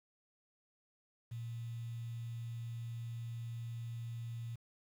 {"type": "tone with quantisation", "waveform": "sine", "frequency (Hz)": 116.54, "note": "A#2", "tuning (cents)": 0, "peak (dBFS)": -40, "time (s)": [1.31, 4.56], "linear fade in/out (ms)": 10, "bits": 10, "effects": []}